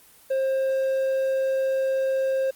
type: tone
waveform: triangle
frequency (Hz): 532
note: C5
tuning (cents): +29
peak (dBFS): -19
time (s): 0.3-2.51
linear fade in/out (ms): 10
effects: white hiss -53 dBFS RMS until 2.55 s + Opus 24 kbps